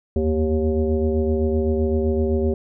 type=tone with frequency modulation; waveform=sine; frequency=233.1 Hz; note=A#3; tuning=in tune; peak=-17 dBFS; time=0.16-2.54 s; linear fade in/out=2 ms; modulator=158 Hz; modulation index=1.6; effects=none